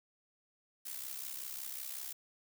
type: noise with amplitude modulation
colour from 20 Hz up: blue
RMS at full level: -40 dBFS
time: 0.85-2.13 s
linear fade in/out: 10 ms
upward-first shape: sine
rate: 65.4 Hz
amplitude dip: 70%
effects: none